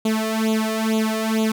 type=tone with flanger; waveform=sawtooth; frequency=220 Hz; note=A3; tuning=in tune; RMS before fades=-21 dBFS; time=0.05-1.52 s; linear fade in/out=5 ms; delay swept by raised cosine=0.28 to 1.68 ms; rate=2.2 Hz; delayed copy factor=+0.9; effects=none